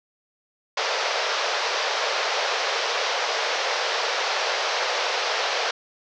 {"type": "band-pass noise", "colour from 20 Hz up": "pink", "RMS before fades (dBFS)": -25, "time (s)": [0.77, 5.71], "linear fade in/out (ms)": 5, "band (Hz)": [450, 5800], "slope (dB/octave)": 48, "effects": []}